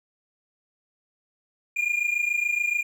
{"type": "tone pair together", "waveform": "triangle", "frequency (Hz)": [2408, 2435], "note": ["D7", "D#7"], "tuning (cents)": [43, -38], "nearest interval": "unison", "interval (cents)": 19, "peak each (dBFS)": [-23, -25], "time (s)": [1.76, 2.83], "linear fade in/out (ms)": 10, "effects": []}